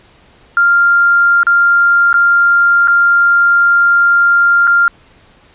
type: tone with dropouts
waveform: sine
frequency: 1395 Hz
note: F6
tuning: 2 cents flat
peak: -6 dBFS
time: 0.57-4.88 s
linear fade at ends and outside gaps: 1 ms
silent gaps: 1.432-1.468 / 2.129-2.141 / 2.874-2.881 / 4.671-4.675 s
effects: pink hiss -46 dBFS RMS until 5.54 s + resampled to 8000 Hz